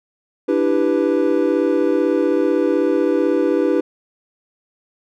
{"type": "chord", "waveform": "triangle", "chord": "E minor seventh", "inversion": "third", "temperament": "equal", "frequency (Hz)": [293.7, 329.6, 392, 493.9], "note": ["D4", "E4", "G4", "B4"], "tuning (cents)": [0, 0, 0, 0], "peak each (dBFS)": -18, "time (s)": [0.48, 3.81], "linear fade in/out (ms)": 10, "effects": []}